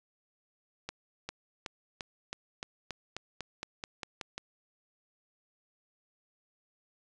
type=accelerating click train; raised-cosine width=0.2 ms; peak=-20 dBFS; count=14; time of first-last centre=0.89-4.38 s; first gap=400 ms; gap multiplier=0.93; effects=resampled to 22050 Hz